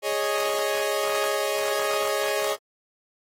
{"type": "chord", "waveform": "sawtooth", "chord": "Ab suspended fourth", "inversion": "none", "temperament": "equal", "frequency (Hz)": [415.3, 554.4, 622.3], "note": ["Ab4", "Db5", "Eb5"], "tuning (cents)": [0, 0, 0], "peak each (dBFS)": -24, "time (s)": [0.02, 2.57], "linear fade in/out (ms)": 50, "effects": ["AAC 48 kbps"]}